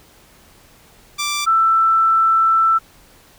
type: tone pair in turn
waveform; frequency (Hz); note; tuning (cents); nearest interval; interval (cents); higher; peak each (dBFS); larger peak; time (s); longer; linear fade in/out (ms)
10% pulse / sine; 1174.7 / 1329.3; D6 / E6; 0 / +14; major second; 214; second; -11; neither; 1.18-1.46 / 1.46-2.79; second; 20
effects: pink hiss -49 dBFS RMS until 3.38 s